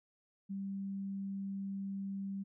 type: tone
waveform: sine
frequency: 196 Hz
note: G3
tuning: in tune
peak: -37 dBFS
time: 0.49-2.44 s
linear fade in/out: 20 ms
effects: none